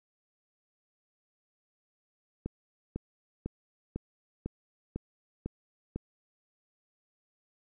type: click train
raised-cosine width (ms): 3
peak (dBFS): -21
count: 8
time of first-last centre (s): 2.46-5.96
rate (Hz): 2
effects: none